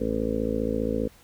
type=harmonic tone; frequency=55 Hz; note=A1; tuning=in tune; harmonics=1 / 2 / 3 / 4 / 5 / 6 / 7 / 8 / 9 / 10; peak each=-34 / -37 / -40 / -30 / -31 / -40 / -39 / -31 / -30 / -40 dBFS; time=0-1.08 s; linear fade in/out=10 ms; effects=pink hiss -55 dBFS RMS until 1.23 s